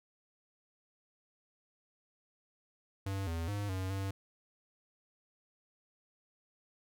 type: tone with pitch steps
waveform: square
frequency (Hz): 97.5 / 82.8 / 102.1 / 94 / 97.3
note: G2 / E2 / G#2 / F#2 / G2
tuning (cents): -9 / +8 / -29 / +28 / -12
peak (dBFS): -35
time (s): 3.06-4.11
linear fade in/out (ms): 5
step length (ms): 210
effects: none